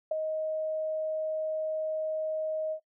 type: tone with ADSR envelope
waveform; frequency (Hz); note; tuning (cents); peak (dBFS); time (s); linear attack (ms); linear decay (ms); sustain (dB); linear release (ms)
sine; 627; D#5; +13; -23; 0.11-2.8; 6; 10; -6; 82
effects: noise-tail reverb RT60 0.1 s tail -19 dB re dry